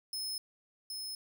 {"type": "tone with echo", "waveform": "sawtooth", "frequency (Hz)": 5190, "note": "E8", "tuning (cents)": -28, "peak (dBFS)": -33, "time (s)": [0.13, 0.38], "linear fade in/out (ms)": 2, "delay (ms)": 770, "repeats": 1, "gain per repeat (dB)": -3, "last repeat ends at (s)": 1.15, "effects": []}